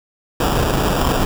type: noise with sample-and-hold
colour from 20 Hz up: pink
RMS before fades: -17 dBFS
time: 0.4-1.25 s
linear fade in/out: 2 ms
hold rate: 2100 Hz
effects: none